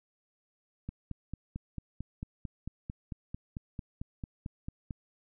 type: click train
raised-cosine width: 5 ms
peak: -25 dBFS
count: 19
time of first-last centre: 0.89-4.908 s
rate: 4.48 Hz
effects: none